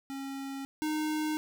square tone pair in turn, 272.7 / 307.6 Hz, C#4 / D#4, -28 / -20 cents, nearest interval major second, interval 208 cents, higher second, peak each -37 / -30 dBFS, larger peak second, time 0.1-0.65 / 0.82-1.37 s, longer neither, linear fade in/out 0 ms, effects none

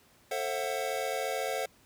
square chord, F# half-diminished seventh, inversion first, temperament just, 444 / 532.8 / 666 / 740 Hz, A4 / C5 / E5 / F#5, +16 / +31 / +18 / 0 cents, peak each -38 / -36 / -38 / -37 dBFS, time 0.31-1.66 s, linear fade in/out 5 ms, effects pink hiss -62 dBFS RMS until 1.85 s + high-pass 60 Hz 12 dB/octave

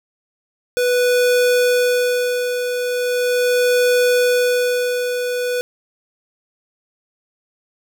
square tone with tremolo, 493.3 Hz, B4, 2 cents flat, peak -13 dBFS, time 0.77-5.61 s, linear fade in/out 0 ms, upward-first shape sine, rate 0.39 Hz, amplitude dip 55%, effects none

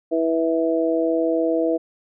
harmonic tone, 163.5 Hz, E3, 14 cents flat, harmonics 2 / 3 / 4, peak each -21 / -22 / -23 dBFS, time 0.11-1.78 s, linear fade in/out 20 ms, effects none

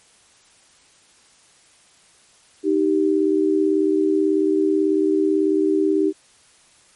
sine tone pair together, 311.1 / 389.3 Hz, D#4 / G4, 0 / -12 cents, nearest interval major third, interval 388 cents, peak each -18 dBFS, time 2.63-6.13 s, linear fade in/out 50 ms, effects white hiss -54 dBFS RMS until 6.95 s + MP3 48 kbps

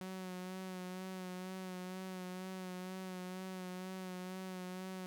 sawtooth tone with vibrato, 185 Hz, F#3, in tune, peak -39 dBFS, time 0.01-5.06 s, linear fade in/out 0 ms, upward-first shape sine, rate 2.1 Hz, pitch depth 28 cents each way, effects none

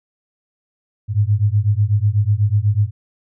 sine beating tone pair, 100 / 108.1 Hz, G2 / A2, +35 / -30 cents, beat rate 8.1 Hz, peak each -16 dBFS, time 1.08-2.91 s, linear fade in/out 50 ms, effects none

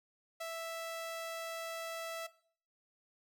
sawtooth tone, 659.3 Hz, E5, in tune, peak -35 dBFS, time 0.4-2.27 s, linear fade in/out 10 ms, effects noise-tail reverb RT60 0.5 s tail -18 dB re dry

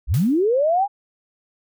sine linear sweep, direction up, 41 to 830.6 Hz, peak -15 dBFS, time 0.07-0.88 s, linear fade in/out 50 ms
white noise with exponential decay, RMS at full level -33 dBFS, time 0.14-0.48 s, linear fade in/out 0 ms, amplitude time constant 73 ms
effects none

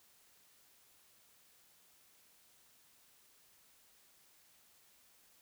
silence, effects white hiss -67 dBFS RMS until 5.41 s

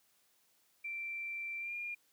sine tone with pitch glide, 2349 to 2412 Hz, D7 to D7, 0 to +46 cents, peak -38 dBFS, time 0.84-1.95 s, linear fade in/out 10 ms, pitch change +46 cents, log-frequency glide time 1.59-1.74 s, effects white hiss -72 dBFS RMS until 2.12 s + high-pass 100 Hz 12 dB/octave

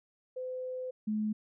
sine tone pair in turn, 510 / 213.9 Hz, C5 / A3, -44 / -49 cents, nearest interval octave + minor third, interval 1505 cents, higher first, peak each -35 / -29 dBFS, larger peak second, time 0.36-0.91 / 1.07-1.33 s, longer first, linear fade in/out 10 ms, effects none

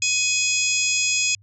harmonic tone, 839 Hz, G#5, 17 cents sharp, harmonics 3 / 4 / 5 / 6 / 7 / 8 / 9, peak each -23 / -29 / -35 / -27 / -35 / -23 / -29 dBFS, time 0.02-1.35 s, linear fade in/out 2 ms, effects added 101 Hz sine -50 dBFS peak until 1.42 s

